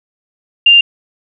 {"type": "tone", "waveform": "sine", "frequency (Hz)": 2794, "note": "F7", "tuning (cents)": 0, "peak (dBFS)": -3, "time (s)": [0.66, 0.81], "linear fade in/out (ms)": 5, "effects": []}